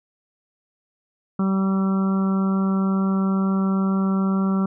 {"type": "harmonic tone", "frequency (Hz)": 192.7, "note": "G3", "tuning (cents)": -29, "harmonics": [1, 2, 3, 4, 5, 6, 7], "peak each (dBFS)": [-18, -31, -37, -39, -39, -34, -34], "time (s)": [1.39, 4.66], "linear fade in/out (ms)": 5, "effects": []}